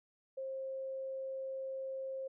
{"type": "tone", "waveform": "sine", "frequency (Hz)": 532, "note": "C5", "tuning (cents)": 29, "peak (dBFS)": -38, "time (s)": [0.37, 2.28], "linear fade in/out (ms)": 10, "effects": []}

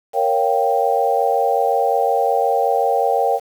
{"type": "chord", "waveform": "sine", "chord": "G half-diminished seventh", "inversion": "first", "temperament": "equal", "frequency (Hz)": [466.2, 554.4, 698.5, 784], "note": ["Bb4", "Db5", "F5", "G5"], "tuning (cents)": [0, 0, 0, 0], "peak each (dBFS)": [-20, -21, -21, -18], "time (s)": [0.13, 3.4], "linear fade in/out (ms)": 50, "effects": ["7-bit"]}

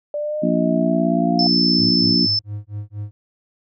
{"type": "exponential sweep", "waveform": "sine", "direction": "up", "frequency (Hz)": [587.3, 708], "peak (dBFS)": -21, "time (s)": [0.14, 1.47], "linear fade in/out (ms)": 2}
{"type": "harmonic tone", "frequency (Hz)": 58.6, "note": "A#1", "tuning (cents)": 10, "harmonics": [3, 4, 5, 6], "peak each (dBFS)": [-21, -20, -21, -27], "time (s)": [0.42, 2.27], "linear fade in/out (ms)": 20}
{"type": "tone", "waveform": "sine", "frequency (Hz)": 5274, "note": "E8", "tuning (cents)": 0, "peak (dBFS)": -16, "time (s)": [1.39, 2.39], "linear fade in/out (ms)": 2}
{"type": "tone with tremolo", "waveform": "triangle", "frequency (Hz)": 103.83, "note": "G#2", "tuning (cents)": 0, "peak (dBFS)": -22, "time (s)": [1.79, 3.11], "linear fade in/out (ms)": 0, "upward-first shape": "sine", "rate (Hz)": 4.3, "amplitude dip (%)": 100}
{"effects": []}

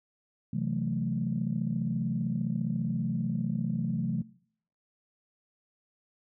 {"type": "chord", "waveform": "sine", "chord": "F# half-diminished seventh", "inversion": "second", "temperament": "equal", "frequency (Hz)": [130.81, 164.81, 185, 220], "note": ["C3", "E3", "F#3", "A3"], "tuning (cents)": [0, 0, 0, 0], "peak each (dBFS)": -33, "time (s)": [0.53, 4.22], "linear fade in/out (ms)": 5, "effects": ["noise-tail reverb RT60 0.6 s tail -21 dB re dry", "tanh soft clip ceiling -18 dBFS"]}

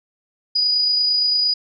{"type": "tone with amplitude modulation", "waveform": "sine", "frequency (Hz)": 4924, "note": "D#8", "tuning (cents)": -19, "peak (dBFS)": -14, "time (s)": [0.55, 1.54], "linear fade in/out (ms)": 10, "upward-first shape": "sine", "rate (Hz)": 28.7, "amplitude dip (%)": 25, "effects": []}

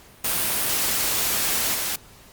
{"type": "noise with level steps", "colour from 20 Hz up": "white", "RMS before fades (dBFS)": [-23, -26], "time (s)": [0.24, 1.96], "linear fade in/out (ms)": 5, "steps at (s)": 1.74, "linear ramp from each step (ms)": 10, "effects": ["pink hiss -49 dBFS RMS until 2.32 s", "Opus 48 kbps"]}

